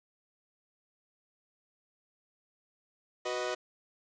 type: chord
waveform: sawtooth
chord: B major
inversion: second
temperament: equal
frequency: 370 / 493.9 / 622.3 Hz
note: F#4 / B4 / D#5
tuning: 0 / 0 / 0 cents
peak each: -33 / -33 / -32 dBFS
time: 3.25-3.55 s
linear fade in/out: 10 ms
effects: resampled to 16000 Hz + 9-bit